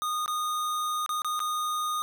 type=tone with dropouts; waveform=square; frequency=1231 Hz; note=D#6; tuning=19 cents flat; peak=-28 dBFS; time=0.02-2.02 s; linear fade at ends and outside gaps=0 ms; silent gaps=0.26-0.279 / 1.062-1.092 / 1.219-1.246 / 1.393-1.402 s; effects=none